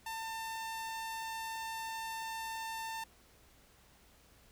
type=tone; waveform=sawtooth; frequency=897 Hz; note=A5; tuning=33 cents sharp; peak=-35 dBFS; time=0.06-3.04 s; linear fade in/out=5 ms; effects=added 60 Hz sine -69 dBFS peak until 4.51 s + pink hiss -64 dBFS RMS until 4.51 s